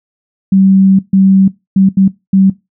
sine tone bursts at uneven times, 192.4 Hz, G3, 32 cents flat, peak -4 dBFS, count 5, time 0.52-0.99 / 1.13-1.48 / 1.76-1.89 / 1.97-2.08 / 2.33-2.5 s, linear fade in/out 5 ms, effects noise-tail reverb RT60 0.2 s tail -19 dB re dry

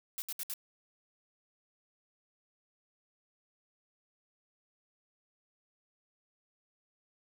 blue noise bursts, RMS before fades -38 dBFS, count 4, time 0.18-0.538 s, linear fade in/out 0 ms, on 40 ms, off 66 ms, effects none

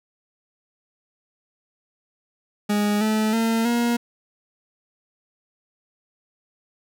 40% pulse tone with pitch steps, 207.2 / 216.7 / 226.7 / 237.2 Hz, G#3 / A3 / A#3 / A#3, -4 / -26 / -48 / +30 cents, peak -18 dBFS, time 2.69-3.97 s, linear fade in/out 10 ms, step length 320 ms, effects none

